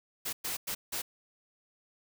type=noise bursts at uneven times; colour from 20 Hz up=white; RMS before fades=-35 dBFS; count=4; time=0.25-0.33 / 0.44-0.57 / 0.67-0.75 / 0.92-1.02 s; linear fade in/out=10 ms; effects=none